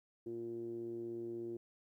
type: tone with low-pass filter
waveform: 10% pulse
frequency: 116.54 Hz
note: A#2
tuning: in tune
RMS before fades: -43 dBFS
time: 0.26-1.57 s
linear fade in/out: 5 ms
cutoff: 340 Hz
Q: 7.6
effects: 13-bit